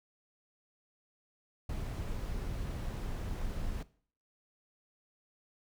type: noise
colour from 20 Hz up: brown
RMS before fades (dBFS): -37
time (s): 1.69-3.83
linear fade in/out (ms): 5
effects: noise-tail reverb RT60 0.5 s tail -19 dB re dry